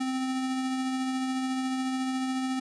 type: tone with tremolo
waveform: square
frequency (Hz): 260.4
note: C4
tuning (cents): -8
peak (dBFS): -27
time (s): 0-2.6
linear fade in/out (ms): 10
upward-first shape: triangle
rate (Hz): 14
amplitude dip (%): 30
effects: resampled to 22050 Hz